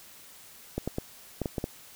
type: clicks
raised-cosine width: 2 ms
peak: -16 dBFS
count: 7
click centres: 0.78 / 0.876 / 0.984 / 1.417 / 1.458 / 1.582 / 1.641 s
effects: white hiss -51 dBFS RMS until 1.95 s